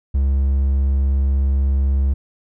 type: tone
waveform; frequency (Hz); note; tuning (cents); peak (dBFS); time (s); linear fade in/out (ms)
triangle; 68.1; C#2; -30; -12; 0.14-2.14; 10
effects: none